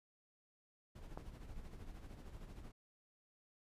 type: noise with tremolo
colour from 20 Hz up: brown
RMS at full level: -49 dBFS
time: 0.95-2.72 s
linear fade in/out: 10 ms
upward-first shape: sine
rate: 13 Hz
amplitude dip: 55%
type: click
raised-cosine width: 1 ms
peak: -31 dBFS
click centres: 1.175 s
effects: resampled to 32000 Hz